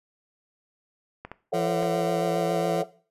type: clicks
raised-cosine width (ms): 0.5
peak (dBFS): -22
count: 3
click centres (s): 1.25 / 1.316 / 1.829
type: chord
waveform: sine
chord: F# minor seventh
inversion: first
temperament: just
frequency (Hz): 444 / 555 / 666 / 740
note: A4 / C#5 / E5 / F#5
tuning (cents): +16 / +2 / +18 / 0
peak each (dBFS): -28 / -29 / -30 / -30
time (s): 1.52-2.84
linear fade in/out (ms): 10
type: tone with vibrato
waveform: 20% pulse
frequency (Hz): 170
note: F3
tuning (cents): -46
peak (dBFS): -23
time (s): 1.53-2.83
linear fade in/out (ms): 20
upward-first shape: sine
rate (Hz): 7.3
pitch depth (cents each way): 20
effects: noise-tail reverb RT60 0.4 s tail -17 dB re dry + resampled to 32000 Hz